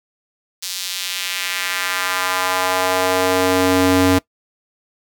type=tone with high-pass filter sweep; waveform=square; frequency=92.5 Hz; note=F#2; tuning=in tune; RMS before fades=-18 dBFS; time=0.62-4.19 s; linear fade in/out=10 ms; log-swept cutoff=4700 to 210 Hz; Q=1.3; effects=noise-tail reverb RT60 0.1 s tail -21 dB re dry